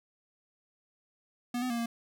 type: tone with pitch steps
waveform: square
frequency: 243.1 / 252.8 / 235.2 / 233 Hz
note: B3 / B3 / A#3 / A#3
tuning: -27 / +41 / +16 / -1 cents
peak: -31 dBFS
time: 1.54-1.86 s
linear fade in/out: 5 ms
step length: 80 ms
effects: none